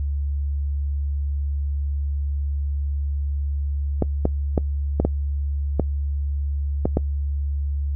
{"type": "clicks", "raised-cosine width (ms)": 2, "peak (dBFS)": -5, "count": 8, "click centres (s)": [4.023, 4.254, 4.578, 5, 5.05, 5.797, 6.855, 6.971], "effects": ["noise-tail reverb RT60 0.1 s tail -23 dB re dry", "added 71 Hz sine -21 dBFS peak until 7.95 s"]}